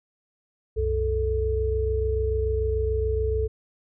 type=tone cluster; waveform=sine; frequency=64.8 / 91.7 / 436.8 Hz; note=C2 / F#2 / A4; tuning=-16 / -15 / -13 cents; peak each=-25 / -30 / -25 dBFS; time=0.76-3.48 s; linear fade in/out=20 ms; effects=none